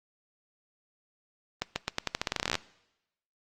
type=accelerating click train; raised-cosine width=0.2 ms; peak=-10 dBFS; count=19; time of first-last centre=1.62-2.554 s; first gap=140 ms; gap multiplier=0.86; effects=noise-tail reverb RT60 0.9 s tail -21 dB re dry + Opus 32 kbps